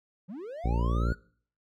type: linear sweep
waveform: triangle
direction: up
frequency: 160 to 1490 Hz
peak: -35 dBFS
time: 0.28-1.15 s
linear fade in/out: 20 ms
type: harmonic tone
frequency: 58.27 Hz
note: A#1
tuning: in tune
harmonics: 1 / 2 / 3 / 4 / 5 / 6 / 7 / 8 / 9 / 10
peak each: -26 / -32 / -36 / -38 / -40 / -42 / -43 / -44 / -45 / -46 dBFS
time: 0.64-1.13 s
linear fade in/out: 10 ms
effects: noise-tail reverb RT60 0.5 s tail -21 dB re dry